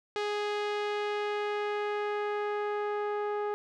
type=tone with low-pass filter sweep; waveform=sawtooth; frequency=415.3 Hz; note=G#4; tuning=in tune; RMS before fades=-32 dBFS; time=0.16-3.54 s; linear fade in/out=0 ms; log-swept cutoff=4200 to 1200 Hz; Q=0.99; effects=none